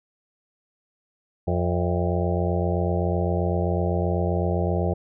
harmonic tone with a mistuned harmonic, 87.8 Hz, F2, 10 cents sharp, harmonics 1 / 2 / 4 / 5 / 6 / 7 / 8 / 9, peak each -24 / -27 / -30 / -31 / -32 / -32 / -33 / -34 dBFS, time 1.47-4.94 s, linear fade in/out 10 ms, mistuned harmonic 8, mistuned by -62 cents, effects none

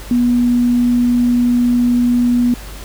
sine tone, 242.8 Hz, B3, 29 cents flat, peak -10 dBFS, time 0.11-2.54 s, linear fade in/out 2 ms, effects added 50 Hz sine -30 dBFS peak until 2.84 s + pink hiss -35 dBFS RMS until 2.84 s

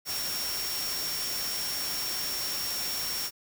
sine tone in noise, 5520 Hz, F8, 21 cents flat, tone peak -33 dBFS, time 0.05-3.31 s, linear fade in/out 50 ms, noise white, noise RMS -34 dBFS, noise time 0.05-3.31 s, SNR -2 dB, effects none

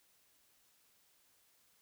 silence, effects white hiss -71 dBFS RMS until 1.81 s

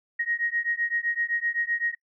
sine beating tone pair, 1875 / 1882.8 Hz, A#6 / A#6, +10 / +17 cents, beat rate 7.8 Hz, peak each -28 dBFS, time 0.19-1.95 s, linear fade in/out 10 ms, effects noise-tail reverb RT60 0.1 s tail -24 dB re dry

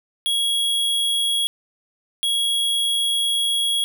square tone pair in turn, 3318 / 3318 Hz, G#7 / G#7, -2 / -2 cents, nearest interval unison, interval 0 cents, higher neither, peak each -19 dBFS, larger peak neither, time 0.26-1.47 / 2.23-3.84 s, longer second, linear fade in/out 0 ms, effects none

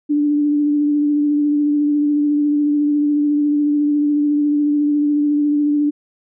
sine tone with vibrato, 293.7 Hz, D4, in tune, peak -13 dBFS, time 0.09-5.91 s, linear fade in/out 20 ms, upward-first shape triangle, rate 14 Hz, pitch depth 23 cents each way, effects none

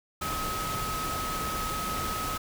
sine tone in noise, 1276 Hz, D#6, 43 cents sharp, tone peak -32 dBFS, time 0.21-2.38 s, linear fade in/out 10 ms, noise pink, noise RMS -34 dBFS, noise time 0.21-2.38 s, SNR -1 dB, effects none

